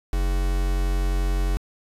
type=tone with quantisation; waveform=triangle; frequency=45.73 Hz; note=F#1; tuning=20 cents flat; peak=-18 dBFS; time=0.13-1.57 s; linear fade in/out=0 ms; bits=5; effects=resampled to 32000 Hz